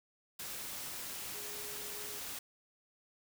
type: tone in noise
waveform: sine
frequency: 415.3 Hz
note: G#4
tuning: in tune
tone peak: -52 dBFS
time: 1.34-2.19 s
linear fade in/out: 5 ms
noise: white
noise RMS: -43 dBFS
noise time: 0.39-2.39 s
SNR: -12 dB
effects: none